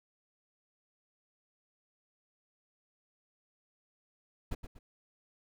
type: noise with echo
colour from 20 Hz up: brown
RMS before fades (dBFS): -33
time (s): 4.51-4.55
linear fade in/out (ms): 10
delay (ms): 120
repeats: 2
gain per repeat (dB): -9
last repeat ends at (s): 4.79
effects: none